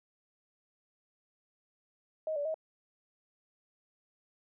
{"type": "tone with pitch steps", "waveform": "sine", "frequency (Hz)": [628, 578, 634], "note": ["D#5", "D5", "D#5"], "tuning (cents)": [16, -28, 32], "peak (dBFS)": -31, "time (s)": [2.27, 2.543], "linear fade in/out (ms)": 2, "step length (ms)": 91, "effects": []}